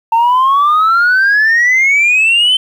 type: exponential sweep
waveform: sine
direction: up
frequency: 897 to 3100 Hz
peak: -5 dBFS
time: 0.12-2.57 s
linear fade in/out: 5 ms
effects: tanh soft clip ceiling -5 dBFS + 7-bit